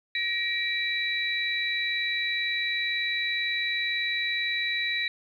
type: tone cluster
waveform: sine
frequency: 1893 / 2331 / 3921 Hz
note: A#6 / D7 / B7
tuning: +26 / -14 / -13 cents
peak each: -30 dBFS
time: 0.15-5.08 s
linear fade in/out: 2 ms
effects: 10-bit